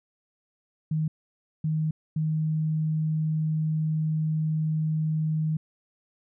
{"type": "tone bursts at uneven times", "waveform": "sine", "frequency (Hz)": 156.4, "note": "D#3", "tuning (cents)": 9, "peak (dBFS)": -23, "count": 3, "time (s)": [[0.91, 1.08], [1.64, 1.91], [2.16, 5.57]], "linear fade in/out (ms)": 5, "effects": []}